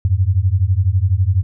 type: beating tone pair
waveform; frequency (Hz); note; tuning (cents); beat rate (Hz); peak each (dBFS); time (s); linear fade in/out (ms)
sine; 88.2 / 100.2; F2 / G2; +18 / +38; 12; -15; 0.05-1.43; 0
effects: none